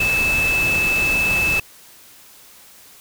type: tone in noise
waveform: sine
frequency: 2618 Hz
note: E7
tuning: 13 cents flat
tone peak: -16 dBFS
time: 0-1.6 s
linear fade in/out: 5 ms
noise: pink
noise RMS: -26 dBFS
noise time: 0-1.6 s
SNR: +7 dB
effects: white hiss -46 dBFS RMS until 3 s